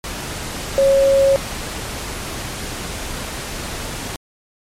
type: tone in noise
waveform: sine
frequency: 547 Hz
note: C#5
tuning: 23 cents flat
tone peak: -10 dBFS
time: 0.78-1.36 s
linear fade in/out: 0 ms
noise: pink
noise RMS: -27 dBFS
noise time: 0.04-4.16 s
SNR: +14 dB
effects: low-pass 11000 Hz 12 dB/octave + MP3 64 kbps